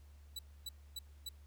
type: tone bursts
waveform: sawtooth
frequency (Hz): 3943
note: B7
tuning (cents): -4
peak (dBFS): -38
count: 4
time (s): 0.36-1.29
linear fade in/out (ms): 5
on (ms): 30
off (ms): 270
effects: added 72 Hz sine -55 dBFS peak until 1.46 s + pink hiss -71 dBFS RMS until 1.46 s